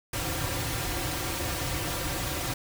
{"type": "noise with comb filter", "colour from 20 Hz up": "pink", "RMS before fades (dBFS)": -31, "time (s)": [0.13, 2.54], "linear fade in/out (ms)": 5, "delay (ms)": 4.7, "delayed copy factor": -0.9, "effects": []}